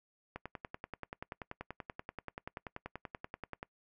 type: click train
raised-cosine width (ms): 0.5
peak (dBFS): -26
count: 35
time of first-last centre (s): 0.36-3.629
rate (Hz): 10.4
effects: noise-tail reverb RT60 0.1 s tail -23 dB re dry